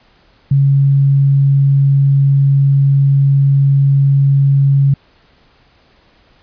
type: tone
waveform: sine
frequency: 138.59 Hz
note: C#3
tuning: in tune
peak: -7 dBFS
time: 0.51-4.94 s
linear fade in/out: 5 ms
effects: pink hiss -51 dBFS RMS until 6.42 s + resampled to 11025 Hz